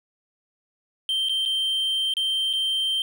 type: tone with dropouts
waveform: triangle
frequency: 3136 Hz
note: G7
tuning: in tune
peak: -20 dBFS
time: 1.09-3.02 s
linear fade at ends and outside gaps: 1 ms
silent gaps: 1.287-1.294 / 1.453-1.459 / 2.138-2.168 / 2.53-2.535 s
effects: none